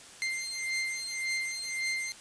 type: beating tone pair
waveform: sawtooth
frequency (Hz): 2093 / 2094.8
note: C7 / C7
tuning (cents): 0 / +1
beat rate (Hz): 1.8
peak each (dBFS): -31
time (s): 0.22-2.12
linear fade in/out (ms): 0
effects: white hiss -50 dBFS RMS until 2.2 s + resampled to 22050 Hz